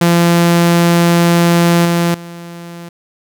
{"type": "tone with level steps", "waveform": "sawtooth", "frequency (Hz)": 171.1, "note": "F3", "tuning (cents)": -35, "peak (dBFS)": [-4, -7, -24], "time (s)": [0.01, 2.89], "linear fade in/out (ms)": 5, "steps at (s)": [1.85, 2.14], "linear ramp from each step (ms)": 5, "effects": []}